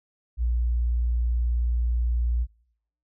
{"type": "tone", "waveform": "sine", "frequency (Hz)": 59.3, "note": "A#1", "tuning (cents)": 30, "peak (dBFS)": -21, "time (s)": [0.37, 2.47], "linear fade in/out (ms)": 50, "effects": ["noise-tail reverb RT60 0.7 s tail -23 dB re dry"]}